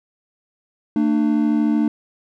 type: tone pair together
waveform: triangle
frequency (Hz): 225.4 / 298.6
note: A3 / D4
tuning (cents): +42 / +29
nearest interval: perfect fourth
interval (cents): 487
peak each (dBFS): -16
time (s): 0.96-1.88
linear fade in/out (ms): 2
effects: none